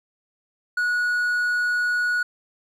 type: tone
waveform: triangle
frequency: 1460 Hz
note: F#6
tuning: 24 cents flat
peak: -18 dBFS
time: 0.77-2.23 s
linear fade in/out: 5 ms
effects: none